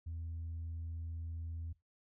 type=tone; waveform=sine; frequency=82.41 Hz; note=E2; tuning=in tune; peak=-38 dBFS; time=0.06-1.73 s; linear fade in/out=10 ms; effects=noise-tail reverb RT60 0.2 s tail -20 dB re dry + tanh soft clip ceiling -37 dBFS